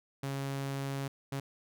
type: tone bursts at uneven times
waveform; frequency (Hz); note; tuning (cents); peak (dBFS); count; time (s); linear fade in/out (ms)
sawtooth; 137.5; C#3; -14; -30; 2; 0.23-1.08 / 1.32-1.4; 5
effects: none